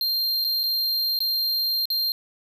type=tone with dropouts; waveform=square; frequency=4186 Hz; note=C8; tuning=in tune; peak=-22 dBFS; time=0.01-2.12 s; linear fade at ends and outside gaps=1 ms; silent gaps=0.442-0.447 / 0.633-0.637 / 1.19-1.204 / 1.855-1.902 s; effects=10-bit